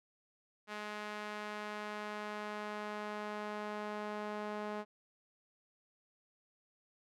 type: tone with band-pass filter sweep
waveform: sawtooth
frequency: 210 Hz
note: G#3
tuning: 19 cents sharp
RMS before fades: -42 dBFS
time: 0.67-4.85 s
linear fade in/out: 50 ms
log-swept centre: 1700 to 800 Hz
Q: 0.77
effects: none